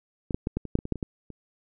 clicks, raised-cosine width 3 ms, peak -17 / -12 / -14 / -14 / -23 / -7 / -20 / -21 / -12 / -22 / -16 / -28 dBFS, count 12, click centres 0.308 / 0.345 / 0.471 / 0.57 / 0.653 / 0.754 / 0.789 / 0.854 / 0.923 / 0.957 / 1.028 / 1.303 s, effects none

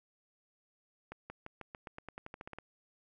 accelerating click train, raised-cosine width 0.5 ms, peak -29 dBFS, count 15, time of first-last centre 1.12-2.586 s, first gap 180 ms, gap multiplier 0.91, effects none

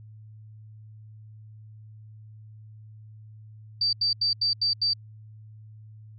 sine tone bursts, 4645 Hz, D8, 20 cents flat, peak -21 dBFS, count 6, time 3.81-4.935 s, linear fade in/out 5 ms, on 120 ms, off 81 ms, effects added 108 Hz sine -44 dBFS peak until 6.18 s

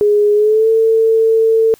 sine tone with pitch glide, 415.3 to 447.7 Hz, G#4 to A4, 0 to +30 cents, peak -8 dBFS, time 0.01-1.74 s, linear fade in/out 0 ms, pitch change +130 cents, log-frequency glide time 0.34-0.69 s, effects white hiss -48 dBFS RMS until 1.79 s

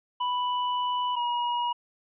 square tone pair in turn, 989 / 962 Hz, B5 / B5, +2 / -46 cents, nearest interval unison, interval 48 cents, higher first, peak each -26 dBFS, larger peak neither, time 0.2-1.16 / 1.16-1.73 s, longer first, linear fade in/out 10 ms, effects resampled to 8000 Hz

